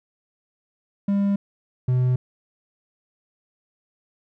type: tone pair in turn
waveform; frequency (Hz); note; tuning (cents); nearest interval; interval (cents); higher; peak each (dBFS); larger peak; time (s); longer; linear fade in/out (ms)
triangle; 200 / 126.29; G3 / B2; +35 / +39; minor sixth; 796; first; -16 / -15; second; 1.08-1.36 / 1.88-2.16; neither; 5
effects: none